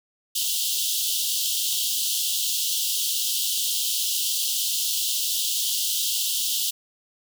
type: high-pass noise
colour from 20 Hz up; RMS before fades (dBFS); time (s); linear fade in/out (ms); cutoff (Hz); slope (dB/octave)
pink; -25; 0.35-6.71; 10; 2900; 96
effects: none

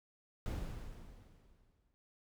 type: noise with exponential decay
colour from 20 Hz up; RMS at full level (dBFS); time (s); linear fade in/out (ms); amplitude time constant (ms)
brown; -37; 0.46-1.94; 0; 320
effects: none

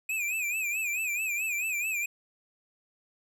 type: tone with vibrato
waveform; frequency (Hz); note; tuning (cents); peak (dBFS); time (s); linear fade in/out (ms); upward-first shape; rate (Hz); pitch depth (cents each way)
square; 2489; D#7; 0; -29; 0.09-2.06; 5; sine; 4.6; 110
effects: none

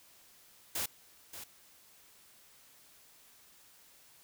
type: noise with echo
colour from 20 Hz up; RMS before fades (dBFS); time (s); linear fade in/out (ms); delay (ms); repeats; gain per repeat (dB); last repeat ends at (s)
white; -35; 0.75-0.86; 5; 580; 1; -11; 1.44
effects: white hiss -61 dBFS RMS until 4.23 s

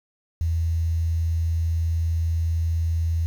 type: tone with quantisation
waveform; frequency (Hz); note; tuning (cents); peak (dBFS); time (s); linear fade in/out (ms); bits
sine; 82.41; E2; 0; -20; 0.41-3.26; 0; 8
effects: none

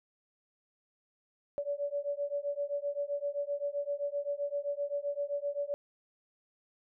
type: beating tone pair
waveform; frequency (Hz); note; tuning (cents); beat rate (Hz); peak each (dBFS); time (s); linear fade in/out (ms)
sine; 569 / 576.7; C#5 / D5; +45 / -32; 7.7; -35 / -35; 1.58-5.74; 0
effects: none

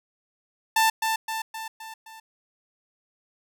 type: tone with echo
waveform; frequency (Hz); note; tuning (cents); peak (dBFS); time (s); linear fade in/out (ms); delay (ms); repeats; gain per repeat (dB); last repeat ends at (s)
sawtooth; 888; A5; +16; -14; 0.76-0.9; 5; 260; 5; -5; 2.2
effects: none

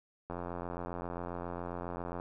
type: click train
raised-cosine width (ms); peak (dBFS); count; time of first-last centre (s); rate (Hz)
1; -25; 167; 0.3-2.199; 87.4
effects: none

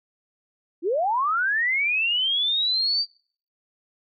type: linear sweep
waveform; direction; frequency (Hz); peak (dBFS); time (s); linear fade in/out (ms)
sine; up; 302.5 to 4699; -20; 0.82-3.06; 50
effects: noise-tail reverb RT60 0.5 s tail -26 dB re dry

